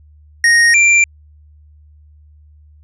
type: tone pair in turn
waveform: square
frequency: 1864.7 / 2362 Hz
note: A#6 / D7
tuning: 0 / +9 cents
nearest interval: major third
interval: 409 cents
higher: second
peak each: -8 dBFS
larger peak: neither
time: 0.44-0.74 / 0.74-1.04 s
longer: neither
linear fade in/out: 2 ms
effects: added 75 Hz sine -42 dBFS peak until 2.83 s + resampled to 22050 Hz